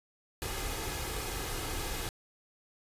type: noise with comb filter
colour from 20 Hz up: pink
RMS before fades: -36 dBFS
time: 0.42-2.09 s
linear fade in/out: 0 ms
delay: 2.4 ms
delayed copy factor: +0.5
effects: resampled to 32000 Hz